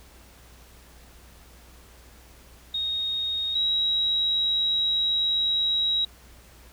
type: tone pair in turn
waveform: sine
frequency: 3729 / 3847 Hz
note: A#7 / B7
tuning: 0 / -46 cents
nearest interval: minor second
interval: 54 cents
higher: second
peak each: -25 / -21 dBFS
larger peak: second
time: 2.74-3.55 / 3.55-6.05 s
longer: second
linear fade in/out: 5 ms
effects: added 60 Hz sine -51 dBFS peak until 6.72 s + pink hiss -53 dBFS RMS until 6.72 s